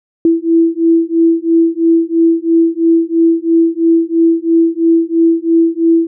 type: beating tone pair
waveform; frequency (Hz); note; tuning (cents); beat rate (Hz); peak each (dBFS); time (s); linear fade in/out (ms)
sine; 329.6 / 332.6; E4 / E4; 0 / +16; 3; -11; 0.25-6.07; 2
effects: none